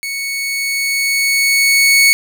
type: tone with level ramp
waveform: sawtooth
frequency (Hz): 2217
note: C#7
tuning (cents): 0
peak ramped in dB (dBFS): -17 to -3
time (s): 0.03-2.13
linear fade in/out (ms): 0
effects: none